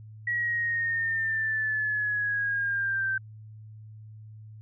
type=linear sweep; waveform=sine; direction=down; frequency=1921 to 1550 Hz; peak=-25 dBFS; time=0.27-3.18 s; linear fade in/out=5 ms; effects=added 108 Hz sine -43 dBFS peak until 4.61 s